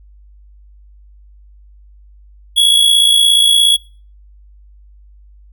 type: tone with amplitude modulation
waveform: square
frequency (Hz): 3352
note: G#7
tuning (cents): +15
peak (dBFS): -6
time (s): 2.56-3.77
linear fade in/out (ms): 20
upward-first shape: sine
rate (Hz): 57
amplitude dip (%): 50
effects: noise-tail reverb RT60 0.4 s tail -25 dB re dry + added 50 Hz sine -40 dBFS peak until 5.52 s